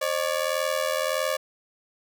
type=ring-modulated tone; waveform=sawtooth; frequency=571 Hz; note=D5; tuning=49 cents flat; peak=-17 dBFS; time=0.01-1.37 s; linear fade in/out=10 ms; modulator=40.8 Hz; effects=none